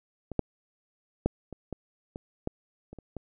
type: clicks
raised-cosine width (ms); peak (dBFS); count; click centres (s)
2; -23 / -11 / -10 / -26 / -21 / -24 / -16 / -30 / -30 / -23; 10; 0.317 / 0.393 / 1.26 / 1.527 / 1.727 / 2.159 / 2.474 / 2.93 / 2.987 / 3.167
effects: none